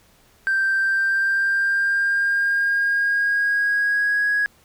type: tone with pitch glide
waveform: triangle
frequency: 1568 to 1661.2 Hz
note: G6 to G#6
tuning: 0 to 0 cents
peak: -14 dBFS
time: 0.47-4.46 s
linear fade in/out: 0 ms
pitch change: +100 cents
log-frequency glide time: 0.76-4.29 s
effects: tanh soft clip ceiling -14 dBFS + pink hiss -56 dBFS RMS until 4.64 s